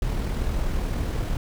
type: noise with amplitude modulation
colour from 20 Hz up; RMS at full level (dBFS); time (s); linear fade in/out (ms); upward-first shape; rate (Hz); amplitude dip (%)
brown; -24; 0.02-1.37; 2; sine; 40.6; 30
effects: none